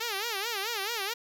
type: tone with vibrato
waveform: 5% pulse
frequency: 428.6 Hz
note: A4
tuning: 45 cents flat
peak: -19 dBFS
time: 0-1.14 s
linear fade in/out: 10 ms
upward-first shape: sine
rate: 4.6 Hz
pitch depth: 190 cents each way
effects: none